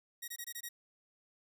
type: tone bursts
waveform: 5% pulse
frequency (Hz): 1893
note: A#6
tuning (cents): +26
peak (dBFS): -30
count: 6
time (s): 0.22-0.69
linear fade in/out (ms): 10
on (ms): 60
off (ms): 22
effects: none